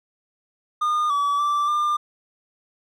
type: tone with pitch steps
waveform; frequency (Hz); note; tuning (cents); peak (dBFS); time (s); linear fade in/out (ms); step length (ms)
triangle; 1217 / 1145 / 1169 / 1198; D#6 / D6 / D6 / D6; -39 / -44 / -8 / +34; -17; 0.81-1.97; 10; 290
effects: none